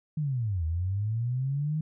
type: linear two-way sweep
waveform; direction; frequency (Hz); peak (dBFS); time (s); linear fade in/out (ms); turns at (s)
sine; down then up; 158.2 to 78 to 158.2; -26; 0.17-1.81; 5; 0.65
effects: none